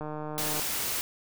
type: click train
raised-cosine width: 1 ms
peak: -23 dBFS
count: 90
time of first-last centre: 0.01-0.596 s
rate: 152 Hz
type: noise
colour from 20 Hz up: white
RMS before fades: -31 dBFS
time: 0.38-1.01 s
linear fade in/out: 0 ms
effects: none